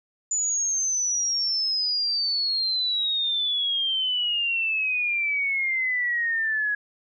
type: exponential sweep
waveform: sine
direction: down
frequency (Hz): 7020 to 1668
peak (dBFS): -22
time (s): 0.31-6.75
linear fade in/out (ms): 5
effects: none